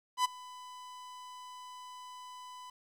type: tone with ADSR envelope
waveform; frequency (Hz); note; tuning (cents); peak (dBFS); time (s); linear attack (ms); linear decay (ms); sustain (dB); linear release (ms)
45% pulse; 1000; B5; +21; -24; 0.17-2.7; 77; 15; -22; 4
effects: low-pass 11000 Hz 12 dB/octave + 11-bit